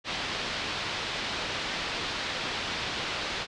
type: low-pass noise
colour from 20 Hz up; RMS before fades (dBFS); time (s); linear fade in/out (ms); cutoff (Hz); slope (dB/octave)
white; -33; 0.04-3.47; 50; 4300; 24
effects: resampled to 22050 Hz